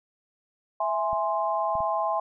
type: chord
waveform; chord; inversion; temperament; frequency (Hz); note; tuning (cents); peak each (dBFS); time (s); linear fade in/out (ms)
sine; E augmented; none; equal; 659.3 / 830.6 / 1046.5; E5 / G#5 / B#5; 0 / 0 / 0; -28; 0.8-2.2; 5
type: clicks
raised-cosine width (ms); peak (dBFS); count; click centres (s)
5; -30; 3; 1.131 / 1.754 / 1.805
effects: none